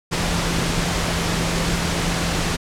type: tone in noise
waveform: sine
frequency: 169.4 Hz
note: E3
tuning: 48 cents sharp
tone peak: -25 dBFS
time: 0.11-2.57 s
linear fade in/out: 20 ms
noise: pink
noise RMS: -22 dBFS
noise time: 0.11-2.57 s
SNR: -6 dB
effects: low-pass 8000 Hz 12 dB/octave